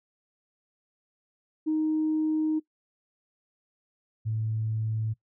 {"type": "tone pair in turn", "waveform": "sine", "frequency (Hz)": [311.5, 110.13], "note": ["D#4", "A2"], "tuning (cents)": [2, 2], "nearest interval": "octave + tritone", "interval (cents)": 1800, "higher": "first", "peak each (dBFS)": [-22, -26], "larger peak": "first", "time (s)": [[1.66, 2.6], [4.25, 5.14]], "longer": "first", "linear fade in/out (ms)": 20, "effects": ["noise-tail reverb RT60 0.1 s tail -20 dB re dry", "tanh soft clip ceiling -19 dBFS"]}